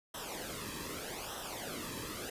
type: noise with flanger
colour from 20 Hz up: pink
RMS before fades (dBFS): -42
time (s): 0.14-2.3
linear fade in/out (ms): 5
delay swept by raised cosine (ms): 0.43 to 1.41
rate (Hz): 0.82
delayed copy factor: -0.75
effects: resampled to 32000 Hz